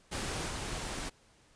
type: noise with level steps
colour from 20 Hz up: pink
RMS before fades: -36 / -38 dBFS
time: 0.11-1.1 s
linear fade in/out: 20 ms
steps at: 0.48 s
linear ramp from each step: 2 ms
effects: pink hiss -64 dBFS RMS until 1.55 s + resampled to 22050 Hz